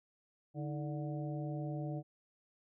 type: harmonic tone with a mistuned harmonic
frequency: 146.83 Hz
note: D3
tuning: in tune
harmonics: 1 / 2 / 3 / 4 / 5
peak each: -38 / -43 / -51 / -47 / -50 dBFS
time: 0.54-2.03 s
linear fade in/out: 50 ms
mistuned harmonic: 2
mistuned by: +120 cents
effects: none